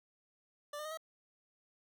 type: tone with pitch steps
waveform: 25% pulse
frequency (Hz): 587.3 / 604.9 / 622.9 / 641.6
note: D5 / D#5 / D#5 / E5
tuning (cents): 0 / -49 / +2 / -47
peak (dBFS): -37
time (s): 0.73-0.974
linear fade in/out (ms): 5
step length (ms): 61
effects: none